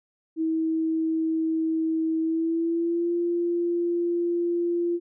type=tone with pitch glide; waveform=sine; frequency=321.8 to 344.9 Hz; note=E4 to F4; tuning=-42 to -22 cents; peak=-22 dBFS; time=0.36-5 s; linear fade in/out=50 ms; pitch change=+120 cents; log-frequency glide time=2.2-3.13 s; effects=none